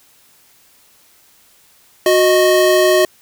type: tone pair together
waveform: square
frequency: 366.2 / 621.2 Hz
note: F#4 / D#5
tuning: -18 / -3 cents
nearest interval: major sixth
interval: 915 cents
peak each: -13 dBFS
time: 2.06-3.05 s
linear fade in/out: 2 ms
effects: white hiss -51 dBFS RMS until 3.21 s